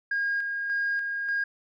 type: tone with tremolo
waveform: sine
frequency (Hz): 1626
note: G#6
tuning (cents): -37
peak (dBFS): -23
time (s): 0.11-1.44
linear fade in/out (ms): 5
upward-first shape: square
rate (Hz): 1.7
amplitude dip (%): 40
effects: tanh soft clip ceiling -21 dBFS